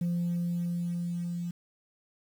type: tone with level ramp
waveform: sine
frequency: 173.3 Hz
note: F3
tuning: 13 cents flat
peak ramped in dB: -24 to -31 dBFS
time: 0.01-1.51 s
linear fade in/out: 5 ms
effects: tanh soft clip ceiling -25 dBFS + 9-bit